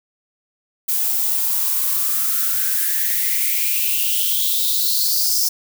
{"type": "noise with high-pass filter sweep", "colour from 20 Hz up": "violet", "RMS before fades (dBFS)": -19, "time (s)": [0.88, 5.49], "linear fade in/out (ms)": 10, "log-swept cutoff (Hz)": [680, 5400], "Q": 6.9, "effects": []}